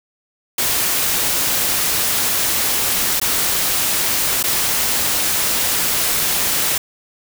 white noise with dropouts, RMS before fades -18 dBFS, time 0.58-6.78 s, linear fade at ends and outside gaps 5 ms, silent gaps 3.199-3.214 / 4.429-4.438 s, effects none

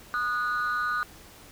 sine tone pair together, 1226.8 / 1464 Hz, D#6 / F#6, -25 / -19 cents, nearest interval minor third, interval 306 cents, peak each -26 dBFS, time 0.14-1.03 s, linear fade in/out 0 ms, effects tanh soft clip ceiling -22 dBFS + pink hiss -50 dBFS RMS until 1.51 s

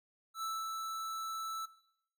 square tone with ADSR envelope, 1318.5 Hz, E6, in tune, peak -36 dBFS, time 0.34-1.66 s, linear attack 88 ms, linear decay 220 ms, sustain -3 dB, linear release 12 ms, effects noise-tail reverb RT60 0.7 s tail -17 dB re dry

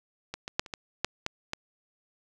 clicks, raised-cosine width 0.2 ms, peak -18 / -19 / -7 / -27 / -17 / -8 / -12 / -14 dBFS, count 8, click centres 0.34 / 0.479 / 0.595 / 0.662 / 0.738 / 1.046 / 1.264 / 1.534 s, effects none

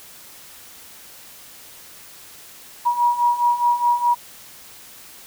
sine beating tone pair, 957 / 961.8 Hz, A#5 / B5, +45 / -46 cents, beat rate 4.8 Hz, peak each -21 / -17 dBFS, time 2.85-4.15 s, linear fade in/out 20 ms, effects white hiss -43 dBFS RMS until 5.26 s

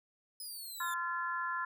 10% pulse exponential sweep, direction down, 5100 to 3520 Hz, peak -36 dBFS, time 0.4-0.94 s, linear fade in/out 2 ms
harmonic tone, 344.1 Hz, F4, 26 cents flat, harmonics 3 / 4 / 5, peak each -37 / -38 / -39 dBFS, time 0.8-1.65 s, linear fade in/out 5 ms
effects none

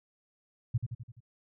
sine tone with echo, 118 Hz, A#2, 22 cents sharp, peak -24 dBFS, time 0.74-0.78 s, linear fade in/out 10 ms, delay 85 ms, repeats 5, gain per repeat -5 dB, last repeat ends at 1.205 s, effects none

